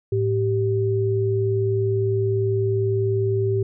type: tone pair together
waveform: sine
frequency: 108.77 / 389.3 Hz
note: A2 / G4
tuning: -19 / -12 cents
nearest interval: octave + minor seventh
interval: 2207 cents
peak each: -21 dBFS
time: 0.12-3.63 s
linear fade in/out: 5 ms
effects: none